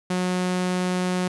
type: tone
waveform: sawtooth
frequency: 181.9 Hz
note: F#3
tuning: 29 cents flat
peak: -18 dBFS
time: 0.1-1.28 s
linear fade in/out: 5 ms
effects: resampled to 24000 Hz